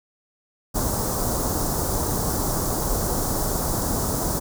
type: band-stop noise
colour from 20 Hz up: pink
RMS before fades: -24 dBFS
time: 0.74-4.4 s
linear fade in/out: 20 ms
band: 1200 to 5500 Hz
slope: 24 dB/octave
effects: none